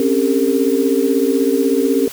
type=tone cluster; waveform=sine; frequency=263.5 / 279.7 / 398.5 / 456.8 Hz; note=C4 / C#4 / G4 / A#4; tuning=+12 / +16 / +28 / -35 cents; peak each=-18 dBFS; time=0-2.08 s; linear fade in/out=2 ms; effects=white hiss -33 dBFS RMS until 2.12 s